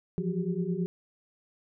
sine tone cluster, 170.1 / 179.5 / 371.6 / 402.6 Hz, F3 / F3 / F#4 / G4, -45 / +48 / +7 / +46 cents, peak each -32 / -31 / -36 / -37 dBFS, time 0.18-0.86 s, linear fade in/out 0 ms, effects none

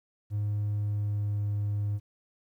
triangle tone with pitch glide, 103.83 to 102.99 Hz, G#2 to G#2, 0 to -14 cents, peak -24 dBFS, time 0.3-2 s, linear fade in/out 50 ms, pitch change -14 cents, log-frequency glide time 0.73-1.46 s, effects tanh soft clip ceiling -22 dBFS + 11-bit

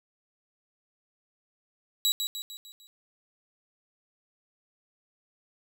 sawtooth tone with echo, 3900 Hz, B7, 23 cents flat, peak -19 dBFS, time 2.05-2.12 s, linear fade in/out 0 ms, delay 150 ms, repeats 5, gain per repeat -6 dB, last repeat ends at 2.87 s, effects none

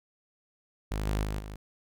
sawtooth tone with level steps, 51.8 Hz, G#1, 4 cents flat, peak -26 / -23 / -27 / -35 dBFS, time 0.91-1.56 s, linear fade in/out 5 ms, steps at 1.06 / 1.24 / 1.39 s, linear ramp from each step 2 ms, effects none

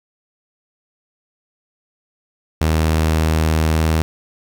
sawtooth tone with pitch glide, 79.2 to 79.75 Hz, D#2 to D#2, +31 to +43 cents, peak -10 dBFS, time 2.61-4.02 s, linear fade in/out 0 ms, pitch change +12 cents, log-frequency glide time 3.72-3.8 s, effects 7-bit

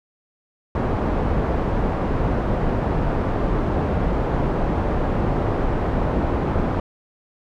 pink low-pass noise, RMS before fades -21 dBFS, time 0.75-6.8 s, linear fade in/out 2 ms, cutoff 890 Hz, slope 12 dB/octave, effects none

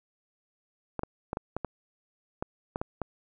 clicks, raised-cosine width 1 ms, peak -17 dBFS, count 10, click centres 0.993 / 1.034 / 1.331 / 1.371 / 1.566 / 1.647 / 2.425 / 2.759 / 2.815 / 3.017 s, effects none

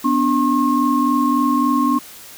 sine tone cluster, 247.4 / 291 / 1076 Hz, B3 / D4 / C6, +3 / -16 / +48 cents, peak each -18 dBFS, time 0.04-1.99 s, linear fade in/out 10 ms, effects white hiss -39 dBFS RMS until 2.37 s

